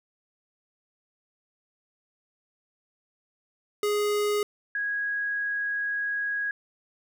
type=tone pair in turn; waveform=square / sine; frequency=415.3 / 1653.5 Hz; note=G#4 / G#6; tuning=0 / -8 cents; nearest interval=2 octaves; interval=2392 cents; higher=second; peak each=-24 / -26 dBFS; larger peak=first; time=3.83-4.43 / 4.75-6.51 s; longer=second; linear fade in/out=2 ms; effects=none